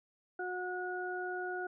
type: harmonic tone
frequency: 363.8 Hz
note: F#4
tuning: 29 cents flat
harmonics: 1 / 2 / 4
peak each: -39 / -41 / -40 dBFS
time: 0.39-1.67 s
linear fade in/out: 5 ms
effects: none